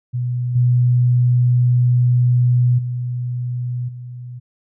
sine tone with level steps, 123.2 Hz, B2, 4 cents flat, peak -18 / -11 / -20 / -29 dBFS, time 0.13-4.4 s, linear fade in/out 20 ms, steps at 0.55 / 2.78 / 3.88 s, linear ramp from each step 10 ms, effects none

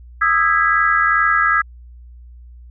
sine chord, E major seventh, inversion third, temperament just, 1236.1 / 1318.5 / 1648.1 / 1977.8 Hz, D#6 / E6 / G#6 / B6, -12 / 0 / -14 / +2 cents, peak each -19 / -17 / -16 / -22 dBFS, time 0.21-1.62 s, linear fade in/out 10 ms, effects added 60 Hz sine -37 dBFS peak until 2.7 s

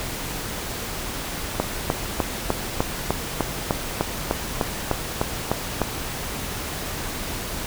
click train, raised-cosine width 1 ms, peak -5 dBFS, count 15, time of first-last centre 1.6-5.817 s, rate 3.32 Hz, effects pink hiss -30 dBFS RMS until 7.66 s

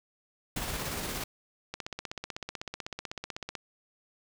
pink noise with tremolo, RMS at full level -34 dBFS, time 0.56-1.24 s, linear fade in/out 5 ms, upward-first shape square, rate 17 Hz, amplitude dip 30%
click train, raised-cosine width 0.2 ms, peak -19 dBFS, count 30, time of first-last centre 1.74-3.553 s, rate 16 Hz
effects none

